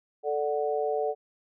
sine chord, D major, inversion second, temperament equal, 440 / 587.3 / 740 Hz, A4 / D5 / F#5, 0 / 0 / 0 cents, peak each -28 / -31 / -31 dBFS, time 0.23-1.15 s, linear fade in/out 50 ms, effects none

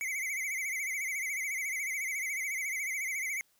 square tone with vibrato, 2157 Hz, C#7, 48 cents flat, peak -33 dBFS, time 0.01-3.41 s, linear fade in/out 0 ms, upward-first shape sine, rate 14 Hz, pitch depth 110 cents each way, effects white hiss -70 dBFS RMS until 3.59 s

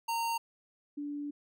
square / sine tone pair in turn, 922 / 290.4 Hz, A#5 / D4, -19 / -19 cents, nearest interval octave + minor sixth, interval 2000 cents, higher first, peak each -31 / -35 dBFS, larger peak first, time 0.08-0.38 / 0.97-1.31 s, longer second, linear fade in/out 10 ms, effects none

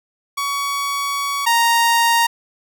sawtooth tone pair in turn, 1125 / 931.4 Hz, C#6 / A#5, +25 / -2 cents, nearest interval minor third, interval 327 cents, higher first, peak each -16 / -9 dBFS, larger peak second, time 0.37-1.46 / 1.46-2.27 s, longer first, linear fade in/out 10 ms, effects none

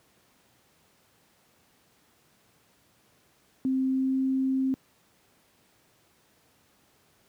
sine tone with pitch glide, 262.6 to 264.4 Hz, C4 to C4, +6 to +18 cents, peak -23 dBFS, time 3.65-4.74 s, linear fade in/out 0 ms, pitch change +12 cents, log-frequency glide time 3.84-4.18 s, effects pink hiss -64 dBFS RMS until 7.28 s + high-pass 100 Hz 12 dB/octave

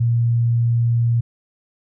sine tone, 117.6 Hz, A#2, 16 cents sharp, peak -14 dBFS, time 0-1.21 s, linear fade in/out 10 ms, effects none

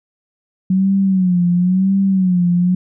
sine tone with vibrato, 185 Hz, F#3, in tune, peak -11 dBFS, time 0.7-2.75 s, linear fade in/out 5 ms, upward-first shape sine, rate 0.97 Hz, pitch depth 96 cents each way, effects none

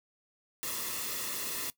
white noise with comb filter, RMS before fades -36 dBFS, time 0.63-1.7 s, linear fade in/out 0 ms, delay 1.3 ms, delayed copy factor -0.6, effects noise-tail reverb RT60 0.1 s tail -19 dB re dry

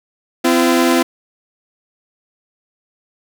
sawtooth tone pair together, 257 / 339.5 Hz, C4 / F4, -31 / -49 cents, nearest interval perfect fourth, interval 482 cents, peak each -10 dBFS, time 0.44-1.03 s, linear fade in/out 10 ms, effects none

